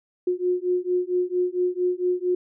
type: beating tone pair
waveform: sine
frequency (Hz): 358.3 / 362.7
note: F4 / F#4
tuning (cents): +44 / -34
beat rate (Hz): 4.4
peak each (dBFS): -24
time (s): 0.27-2.35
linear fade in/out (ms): 5
effects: none